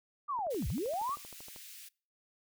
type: linear two-way sweep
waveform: sine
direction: down then up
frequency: 1219 to 43.52 to 1219 Hz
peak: -32 dBFS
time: 0.28-1.16 s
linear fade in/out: 20 ms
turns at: 0.68 s
type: click train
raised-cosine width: 1 ms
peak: -38 dBFS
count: 16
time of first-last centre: 0.39-1.562 s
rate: 12.8 Hz
type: high-pass noise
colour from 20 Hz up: white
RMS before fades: -50 dBFS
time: 0.5-1.89 s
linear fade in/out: 10 ms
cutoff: 1900 Hz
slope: 24 dB/octave
effects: noise-tail reverb RT60 0.4 s tail -25 dB re dry